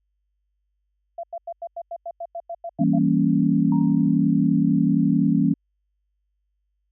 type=tone bursts; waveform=sine; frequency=680 Hz; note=F5; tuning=46 cents flat; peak=-28 dBFS; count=13; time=1.18-2.986 s; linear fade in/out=5 ms; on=54 ms; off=92 ms
type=chord; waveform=sine; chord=E diminished seventh; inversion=none; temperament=equal; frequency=164.81 / 196 / 233.1 / 277.2 Hz; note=E3 / G3 / Bb3 / Db4; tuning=0 / 0 / 0 / 0 cents; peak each=-22 / -22 / -22 / -21 dBFS; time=2.79-5.54 s; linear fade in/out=10 ms
type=tone with exponential decay; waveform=sine; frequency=933 Hz; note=A#5; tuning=1 cent sharp; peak=-30 dBFS; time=3.72-4.23 s; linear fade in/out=2 ms; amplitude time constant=110 ms
effects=added 50 Hz sine -70 dBFS peak until 6.91 s